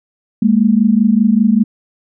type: tone pair together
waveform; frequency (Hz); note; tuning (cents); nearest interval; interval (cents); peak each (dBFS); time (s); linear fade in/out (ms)
sine; 204.9 / 230; G#3 / A#3; -23 / -23; major second; 200; -11; 0.42-1.64; 5
effects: none